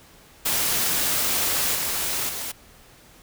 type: noise with level steps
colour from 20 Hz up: white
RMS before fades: -23 / -26 / -31 dBFS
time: 0.45-2.52 s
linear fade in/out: 10 ms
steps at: 1.75 / 2.29 s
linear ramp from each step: 2 ms
effects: pink hiss -51 dBFS RMS until 3.22 s